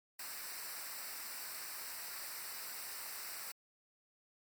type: noise with comb filter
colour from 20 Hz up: white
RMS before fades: -45 dBFS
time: 0.19-3.52 s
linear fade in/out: 5 ms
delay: 0.3 ms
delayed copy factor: -0.75
effects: MP3 96 kbps